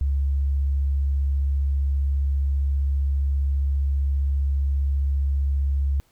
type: tone with vibrato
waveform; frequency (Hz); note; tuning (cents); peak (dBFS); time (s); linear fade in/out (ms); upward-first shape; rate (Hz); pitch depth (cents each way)
sine; 69.3; C#2; 0; -19; 0.01-6; 0; sine; 15; 8
effects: pink hiss -63 dBFS RMS until 6.11 s